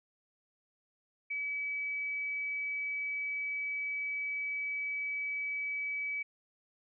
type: tone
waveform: sine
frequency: 2287 Hz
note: D7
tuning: 47 cents flat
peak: -33 dBFS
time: 1.3-6.23 s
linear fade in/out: 10 ms
effects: none